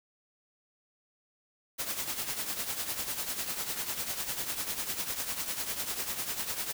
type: noise with tremolo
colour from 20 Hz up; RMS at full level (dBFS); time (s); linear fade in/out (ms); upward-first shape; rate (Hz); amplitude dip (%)
white; -32; 1.78-6.73; 20; triangle; 10; 70
effects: none